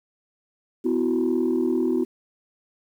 sine chord, B suspended fourth, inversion none, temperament equal with one note detuned, 251.8 / 329.6 / 370 Hz, B3 / E4 / F#4, +34 / 0 / 0 cents, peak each -23 dBFS, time 0.84-2.05 s, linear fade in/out 20 ms, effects tanh soft clip ceiling -14 dBFS + 9-bit

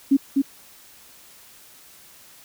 sine tone with echo, 274.7 Hz, C#4, 16 cents flat, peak -12 dBFS, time 0.11-0.17 s, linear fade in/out 10 ms, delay 250 ms, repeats 1, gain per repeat -3 dB, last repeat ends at 0.42 s, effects white hiss -49 dBFS RMS until 2.44 s

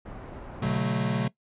pink low-pass noise, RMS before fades -41 dBFS, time 0.05-0.8 s, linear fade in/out 10 ms, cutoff 1200 Hz, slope 12 dB/octave
square chord, B minor seventh, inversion none, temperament equal with one note detuned, 123.47 / 143.81 / 185 / 220 Hz, B2 / D3 / F#3 / A3, 0 / -36 / 0 / 0 cents, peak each -31 dBFS, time 0.62-1.28 s, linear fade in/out 5 ms
effects noise-tail reverb RT60 0.1 s tail -19 dB re dry + resampled to 8000 Hz

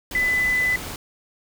sine tone in noise, 2003 Hz, B6, 24 cents sharp, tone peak -18 dBFS, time 0.15-0.76 s, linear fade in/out 2 ms, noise pink, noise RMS -33 dBFS, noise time 0.11-0.96 s, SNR +12 dB, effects none

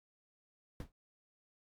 brown noise with exponential decay, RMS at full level -38 dBFS, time 0.8-0.92 s, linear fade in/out 2 ms, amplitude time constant 25 ms, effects MP3 96 kbps

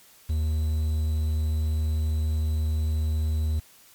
triangle tone with quantisation, 77.78 Hz, D#2, in tune, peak -20 dBFS, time 0.29-3.6 s, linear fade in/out 10 ms, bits 8, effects white hiss -54 dBFS RMS until 3.94 s + MP3 96 kbps

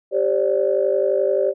sine chord, G suspended fourth, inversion none, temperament equal with one note detuned, 392 / 535.8 / 587.3 Hz, G4 / C5 / D5, 0 / +41 / 0 cents, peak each -20 dBFS, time 0.11-1.54 s, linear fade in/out 50 ms, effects tanh soft clip ceiling -6 dBFS

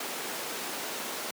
pink high-pass noise, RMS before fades -36 dBFS, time 0-1.31 s, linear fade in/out 5 ms, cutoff 320 Hz, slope 12 dB/octave, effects high-pass 150 Hz 12 dB/octave

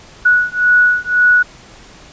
sine beating tone pair, 1467 / 1468.9 Hz, F#6 / F#6, -15 / -13 cents, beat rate 1.9 Hz, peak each -12 dBFS, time 0.25-1.43 s, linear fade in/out 10 ms, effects pink hiss -40 dBFS RMS until 2.12 s + resampled to 16000 Hz

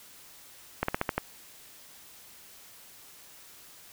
slowing click train, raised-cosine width 0.5 ms, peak -11 dBFS, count 6, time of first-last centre 0.83-1.18 s, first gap 54 ms, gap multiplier 1.13, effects white hiss -52 dBFS RMS until 3.92 s

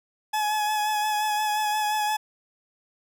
40% pulse tone with vibrato, 848 Hz, G#5, 36 cents sharp, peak -22 dBFS, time 0.33-2.17 s, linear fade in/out 10 ms, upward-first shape sine, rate 5.7 Hz, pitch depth 23 cents each way, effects none

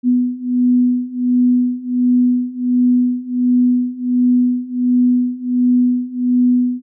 sine beating tone pair, 246.9 / 248.3 Hz, B3 / B3, 0 / +9 cents, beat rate 1.4 Hz, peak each -16 / -14 dBFS, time 0.03-6.82 s, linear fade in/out 50 ms, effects none

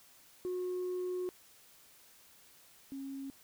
sine tone pair in turn, 363.3 / 272.2 Hz, F#4 / C#4, -32 / -31 cents, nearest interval perfect fourth, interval 499 cents, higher first, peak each -32 / -39 dBFS, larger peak first, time 0.45-1.29 / 2.92-3.3 s, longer first, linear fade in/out 0 ms, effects tanh soft clip ceiling -32 dBFS + white hiss -61 dBFS RMS until 3.43 s

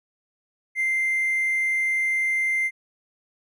triangle tone with hard clipping, 2088 Hz, C7, 4 cents flat, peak -21 dBFS, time 0.75-2.71 s, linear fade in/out 50 ms, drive 4 dB, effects none

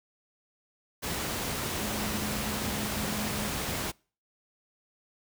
sine tone in noise, 211.1 Hz, G#3, 29 cents sharp, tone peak -36 dBFS, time 1.8-3.49 s, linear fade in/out 20 ms, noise pink, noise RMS -32 dBFS, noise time 1.02-3.92 s, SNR -7 dB, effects noise-tail reverb RT60 0.4 s tail -26 dB re dry + high-pass 60 Hz 12 dB/octave

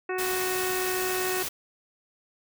harmonic tone, 370 Hz, F#4, in tune, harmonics 1 / 2 / 3 / 4 / 5 / 6 / 7, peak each -29 / -36 / -38 / -38 / -37 / -47 / -40 dBFS, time 0.09-1.43 s, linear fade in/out 5 ms
white noise, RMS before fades -32 dBFS, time 0.18-1.49 s, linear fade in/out 10 ms
effects none

